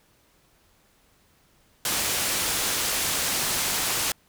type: low-pass noise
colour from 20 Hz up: white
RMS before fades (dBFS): -26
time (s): 1.85-4.12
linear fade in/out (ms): 2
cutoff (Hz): 11000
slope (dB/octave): 12
effects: pink hiss -62 dBFS RMS until 4.28 s